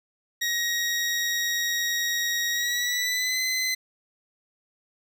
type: tone with pitch glide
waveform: 20% pulse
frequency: 1889 to 2036 Hz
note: A#6 to C7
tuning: +22 to -48 cents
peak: -19 dBFS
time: 0.41-3.75 s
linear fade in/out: 10 ms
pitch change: +130 cents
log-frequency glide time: 2.51-3.41 s
effects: none